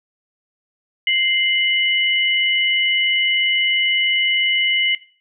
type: tone pair together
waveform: sine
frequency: 2090 / 2957 Hz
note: C7 / F#7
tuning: -2 / -2 cents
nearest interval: tritone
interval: 600 cents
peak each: -17 dBFS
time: 1.07-4.95 s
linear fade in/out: 2 ms
effects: noise-tail reverb RT60 0.4 s tail -18 dB re dry